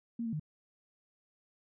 sine tone with pitch steps, 232.7 / 226.4 / 152.8 Hz, A#3 / A3 / D#3, -3 / +50 / -31 cents, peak -33 dBFS, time 0.19-0.397 s, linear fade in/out 5 ms, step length 69 ms, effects none

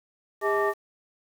sine tone cluster, 405.2 / 638 / 865 / 1167 / 1830 Hz, G#4 / D#5 / A5 / D6 / A#6, -43 / +43 / -30 / -11 / -32 cents, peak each -24 / -29 / -31 / -28 / -30 dBFS, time 0.41-0.74 s, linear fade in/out 50 ms, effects tanh soft clip ceiling -13 dBFS + 8-bit

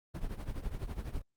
brown noise with tremolo, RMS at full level -34 dBFS, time 0.14-1.22 s, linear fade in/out 10 ms, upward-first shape triangle, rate 12 Hz, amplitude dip 85%, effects Opus 32 kbps

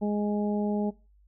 harmonic tone, 207.7 Hz, G#3, in tune, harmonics 1 / 2 / 3 / 4, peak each -26 / -32 / -36 / -38 dBFS, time 0.01-0.91 s, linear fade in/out 20 ms, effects noise-tail reverb RT60 0.3 s tail -21 dB re dry + added 50 Hz sine -57 dBFS peak until 1.27 s

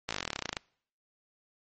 slowing click train, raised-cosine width 0.2 ms, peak -14 dBFS, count 19, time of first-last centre 0.09-0.568 s, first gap 17 ms, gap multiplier 1.05, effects noise-tail reverb RT60 0.6 s tail -26 dB re dry + MP3 32 kbps

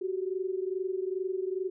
sine tone pair together, 369.6 / 392 Hz, F#4 / G4, -2 / 0 cents, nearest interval minor second, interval 102 cents, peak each -31 / -34 dBFS, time 0.01-1.7 s, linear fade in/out 10 ms, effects none

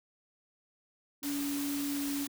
sine tone with pitch glide, 284.3 to 282.5 Hz, C#4 to C#4, +44 to +33 cents, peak -32 dBFS, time 1.22-2.28 s, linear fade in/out 50 ms, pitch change -11 cents, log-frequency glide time 1.93-2.02 s
white noise, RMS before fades -40 dBFS, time 1.23-2.27 s, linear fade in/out 0 ms
effects none

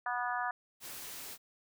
harmonic tone, 244.7 Hz, B3, 16 cents flat, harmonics 3 / 4 / 5 / 6 / 7, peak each -37 / -38 / -39 / -40 / -40 dBFS, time 0.06-0.51 s, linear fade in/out 2 ms
white noise, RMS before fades -45 dBFS, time 0.8-1.38 s, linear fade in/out 50 ms
effects none

